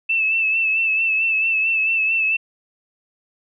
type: tone with vibrato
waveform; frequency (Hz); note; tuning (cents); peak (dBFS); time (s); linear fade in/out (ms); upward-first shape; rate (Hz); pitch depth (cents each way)
sine; 2637; E7; 0; -16; 0.09-2.37; 10; sine; 4.5; 38
effects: none